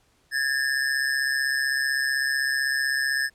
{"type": "ring-modulated tone", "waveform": "square", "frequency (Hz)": 1721, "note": "A6", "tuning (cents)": -39, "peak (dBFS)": -20, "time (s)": [0.31, 3.3], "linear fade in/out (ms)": 50, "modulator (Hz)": 67.9, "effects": ["pink hiss -64 dBFS RMS until 3.34 s", "low-pass 11000 Hz 12 dB/octave"]}